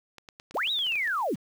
clicks, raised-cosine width 0.2 ms, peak -27 dBFS, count 11, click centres 0.183 / 0.288 / 0.399 / 0.51 / 0.571 / 0.674 / 0.79 / 0.867 / 0.922 / 0.956 / 1.075 s
sine linear two-way sweep, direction up then down, 112.2 to 3914 to 112.2 Hz, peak -25 dBFS, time 0.54-1.36 s, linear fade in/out 20 ms, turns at 0.71 s
effects 8-bit

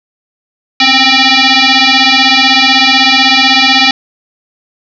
sine tone with frequency modulation, 784 Hz, G5, in tune, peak -4 dBFS, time 0.8-3.91 s, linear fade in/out 2 ms, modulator 528 Hz, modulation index 7.7, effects none

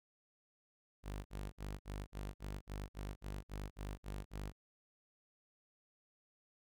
sawtooth tone bursts, 50 Hz, G1, 35 cents sharp, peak -38 dBFS, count 13, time 1.03-4.526 s, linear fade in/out 50 ms, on 220 ms, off 53 ms, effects none

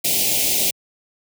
white band-stop noise, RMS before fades -19 dBFS, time 0.04-0.71 s, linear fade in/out 10 ms, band 780 to 2200 Hz, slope 48 dB/octave, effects high-pass 100 Hz 12 dB/octave

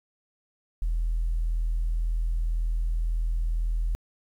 sine tone, 40.96 Hz, E1, 10 cents flat, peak -22 dBFS, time 0.82-3.95 s, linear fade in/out 0 ms, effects tanh soft clip ceiling -20 dBFS + 10-bit

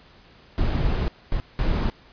brown noise bursts at uneven times, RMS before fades -22 dBFS, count 3, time 0.58-1.08 / 1.32-1.4 / 1.59-1.9 s, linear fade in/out 0 ms, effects pink hiss -52 dBFS RMS until 2.12 s + resampled to 11025 Hz

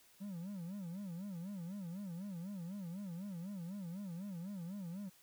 triangle tone with vibrato, 185 Hz, F#3, in tune, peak -40 dBFS, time 0.2-5.1 s, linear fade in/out 20 ms, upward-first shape sine, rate 4 Hz, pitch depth 190 cents each way, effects white hiss -66 dBFS RMS until 5.22 s

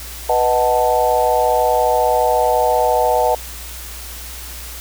sine chord, B dominant seventh, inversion none, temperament equal with one note detuned, 493.9 / 625.5 / 740 / 880 Hz, B4 / D#5 / F#5 / A5, 0 / +9 / 0 / 0 cents, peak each -18 dBFS, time 0.29-3.35 s, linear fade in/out 5 ms, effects added 60 Hz sine -33 dBFS peak until 4.8 s + white hiss -33 dBFS RMS until 4.8 s

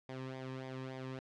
sawtooth tone with flanger, 130.81 Hz, C3, in tune, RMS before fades -44 dBFS, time 0.09-1.19 s, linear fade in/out 0 ms, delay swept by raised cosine 0.71 to 1.44 ms, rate 3.5 Hz, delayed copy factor -0.7, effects low-pass 4000 Hz 12 dB/octave

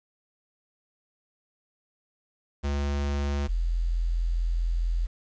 square / sine tone pair in turn, 71.1 / 42.28 Hz, C#2 / E1, +45 / +45 cents, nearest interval major sixth, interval 900 cents, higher first, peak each -26 / -23 dBFS, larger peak second, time 2.63-3.48 / 3.48-5.07 s, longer second, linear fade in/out 20 ms, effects resampled to 16000 Hz + 9-bit

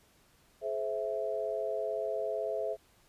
sine chord, Ab augmented, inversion none, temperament equal with one note detuned, 425.5 / 523.3 / 659.3 Hz, Ab4 / C5 / E5, +42 / 0 / 0 cents, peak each -36 / -37 / -34 dBFS, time 0.61-2.77 s, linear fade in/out 50 ms, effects pink hiss -65 dBFS RMS until 3.08 s + resampled to 32000 Hz

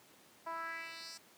10% pulse tone with band-pass filter sweep, 329.6 Hz, E4, in tune, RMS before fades -44 dBFS, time 0.46-1.18 s, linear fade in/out 10 ms, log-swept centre 870 to 6600 Hz, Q 2.6, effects pink hiss -62 dBFS RMS until 1.37 s + high-pass 200 Hz 12 dB/octave

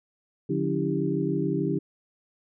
sine tone cluster, 147 / 179 / 281.7 / 328.9 / 395.2 Hz, D3 / F3 / C#4 / E4 / G4, +2 / +43 / +28 / -4 / +14 cents, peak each -30 dBFS, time 0.49-1.79 s, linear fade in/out 10 ms, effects none

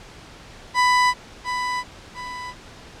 30% pulse tone with echo, 994 Hz, B5, 11 cents sharp, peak -12 dBFS, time 0.74-1.14 s, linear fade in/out 50 ms, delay 700 ms, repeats 2, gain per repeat -8 dB, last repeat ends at 2.54 s, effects pink hiss -43 dBFS RMS until 3 s + low-pass 6000 Hz 12 dB/octave

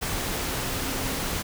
sine tone in noise, 267.1 Hz, C4, 36 cents sharp, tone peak -36 dBFS, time 0.74-1.22 s, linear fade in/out 20 ms, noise pink, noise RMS -29 dBFS, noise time 0.01-1.43 s, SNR -10 dB, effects none

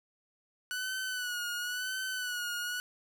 sawtooth tone with vibrato, 1480 Hz, F#6, in tune, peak -30 dBFS, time 0.71-2.8 s, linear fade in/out 0 ms, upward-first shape sine, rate 0.96 Hz, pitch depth 56 cents each way, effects none

